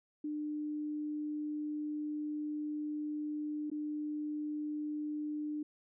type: tone with dropouts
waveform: sine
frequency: 300 Hz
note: D4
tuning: 37 cents sharp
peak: -35 dBFS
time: 0.24-5.63 s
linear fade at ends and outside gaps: 5 ms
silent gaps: 3.701-3.715 s
effects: none